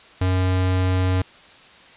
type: tone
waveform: square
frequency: 92.5 Hz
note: F#2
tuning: in tune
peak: -18 dBFS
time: 0.21-1.22 s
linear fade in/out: 5 ms
effects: white hiss -47 dBFS RMS until 1.96 s + resampled to 8000 Hz